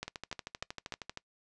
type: two click trains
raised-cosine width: 0.2 ms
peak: -22 / -19 dBFS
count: 15 / 4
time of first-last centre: 0.08-1.174 / 0.03-0.923 s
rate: 12.8 / 3.36 Hz
effects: noise-tail reverb RT60 0.1 s tail -23 dB re dry + resampled to 22050 Hz